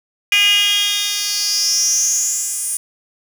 10% pulse tone with high-pass filter sweep, 408.2 Hz, G#4, 30 cents flat, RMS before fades -17 dBFS, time 0.32-2.77 s, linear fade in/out 2 ms, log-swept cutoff 2600 to 9100 Hz, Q 7.2, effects 7-bit

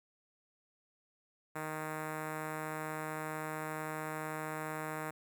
5% pulse tone with notch filter, 155.56 Hz, D#3, in tune, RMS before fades -40 dBFS, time 1.55-5.11 s, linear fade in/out 10 ms, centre 4600 Hz, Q 0.76, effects none

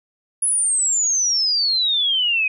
sine exponential sweep, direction down, 10510 to 2489 Hz, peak -16 dBFS, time 0.42-2.48 s, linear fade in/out 5 ms, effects none

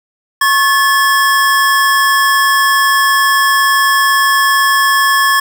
square tone pair together, 1092 / 1729.8 Hz, C#6 / A6, -26 / -30 cents, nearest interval minor sixth, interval 796 cents, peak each -12 dBFS, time 0.41-5.4 s, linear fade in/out 5 ms, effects none

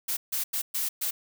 blue noise bursts at uneven times, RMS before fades -29 dBFS, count 5, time 0.08-0.17 / 0.32-0.44 / 0.53-0.62 / 0.74-0.89 / 1.01-1.11 s, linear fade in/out 10 ms, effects none

